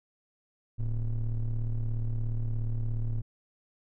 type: ring-modulated tone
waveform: triangle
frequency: 65.41 Hz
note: C2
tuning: in tune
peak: -22 dBFS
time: 0.78-3.22 s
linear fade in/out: 20 ms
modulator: 46.9 Hz
effects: none